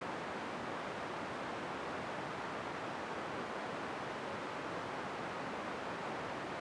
white band-pass noise, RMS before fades -42 dBFS, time 0.01-6.6 s, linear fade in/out 5 ms, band 140 to 1200 Hz, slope 12 dB/octave, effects resampled to 22050 Hz

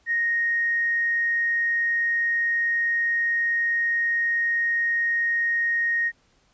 triangle tone with tanh clipping, 1864.7 Hz, A#6, in tune, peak -20 dBFS, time 0.06-6.12 s, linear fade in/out 50 ms, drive 2 dB, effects pink hiss -63 dBFS RMS until 6.53 s + resampled to 16000 Hz

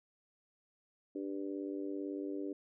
harmonic tone, 98 Hz, G2, in tune, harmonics 3 / 4 / 5 / 6, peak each -39 / -42 / -47 / -53 dBFS, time 1.15-2.53 s, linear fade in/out 5 ms, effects none

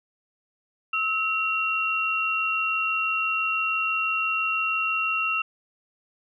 sine tone pair together, 1296 / 2743 Hz, E6 / F7, -30 / -32 cents, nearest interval octave + minor second, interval 1298 cents, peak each -27 / -24 dBFS, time 0.93-5.42 s, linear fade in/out 5 ms, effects none

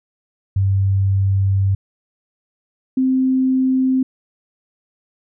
sine tone pair in turn, 97.4 / 260.5 Hz, G2 / C4, -11 / -7 cents, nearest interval octave + perfect fourth, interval 1704 cents, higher second, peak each -13 dBFS, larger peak neither, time 0.56-1.75 / 2.97-4.03 s, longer first, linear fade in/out 5 ms, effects none

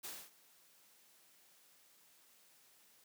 white noise with ADSR envelope, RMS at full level -45 dBFS, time 0.03-3.04 s, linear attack 18 ms, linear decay 250 ms, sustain -22 dB, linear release 4 ms, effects high-pass 150 Hz 12 dB/octave

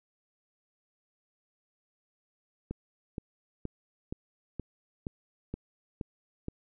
click train, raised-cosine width 3 ms, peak -22 dBFS, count 9, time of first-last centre 2.71-6.484 s, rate 2.12 Hz, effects none

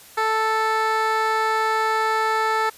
15% pulse tone with band-pass filter, 440 Hz, A4, in tune, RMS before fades -21 dBFS, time 0.17-2.7 s, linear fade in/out 10 ms, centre 1200 Hz, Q 0.66, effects white hiss -46 dBFS RMS until 2.77 s + resampled to 32000 Hz

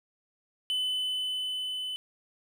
triangle tone with level ramp, 3016 Hz, F#7, 32 cents sharp, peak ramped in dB -25 to -31 dBFS, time 0.7-1.96 s, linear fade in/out 0 ms, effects none

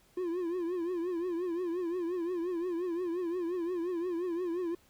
triangle tone with vibrato, 349.2 Hz, F4, in tune, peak -29 dBFS, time 0.17-4.75 s, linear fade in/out 5 ms, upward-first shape triangle, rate 5.7 Hz, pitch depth 120 cents each way, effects pink hiss -65 dBFS RMS until 4.89 s

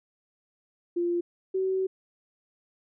sine tone pair in turn, 346.9 / 378.8 Hz, F4 / F#4, -12 / +41 cents, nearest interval major second, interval 153 cents, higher second, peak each -24 dBFS, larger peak neither, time 0.96-1.21 / 1.54-1.87 s, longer second, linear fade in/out 10 ms, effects none

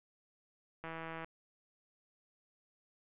click train, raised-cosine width 0.5 ms, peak -29 dBFS, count 67, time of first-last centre 0.84-1.245 s, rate 163 Hz, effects resampled to 8000 Hz

